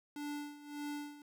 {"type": "tone with tremolo", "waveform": "square", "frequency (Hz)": 292.4, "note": "D4", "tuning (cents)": -7, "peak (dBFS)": -39, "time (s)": [0.16, 1.22], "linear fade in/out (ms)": 2, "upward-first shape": "sine", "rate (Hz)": 1.7, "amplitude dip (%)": 80, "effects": []}